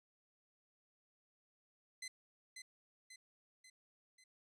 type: tone with echo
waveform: 15% pulse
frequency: 2045 Hz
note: C7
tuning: 40 cents flat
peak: -38 dBFS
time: 2.02-2.08 s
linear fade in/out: 5 ms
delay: 540 ms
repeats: 4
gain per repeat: -5 dB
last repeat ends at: 4.24 s
effects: low-pass 12000 Hz 12 dB/octave